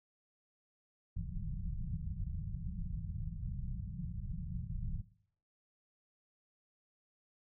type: low-pass noise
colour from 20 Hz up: pink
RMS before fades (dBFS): -40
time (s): 1.16-5.02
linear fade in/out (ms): 10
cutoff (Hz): 190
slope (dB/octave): 96
effects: noise-tail reverb RT60 0.6 s tail -17 dB re dry